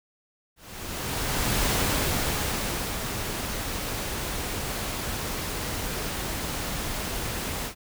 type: noise with ADSR envelope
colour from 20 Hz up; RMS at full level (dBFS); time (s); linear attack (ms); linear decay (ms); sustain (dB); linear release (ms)
pink; -24; 0.56-7.75; 1100; 1300; -7; 95
effects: none